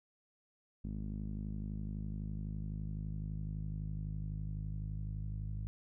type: tone with low-pass filter sweep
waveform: sawtooth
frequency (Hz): 51.91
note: G#1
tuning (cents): 0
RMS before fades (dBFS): -40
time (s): 0.84-5.67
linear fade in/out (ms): 0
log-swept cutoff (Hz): 220 to 130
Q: 3
effects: none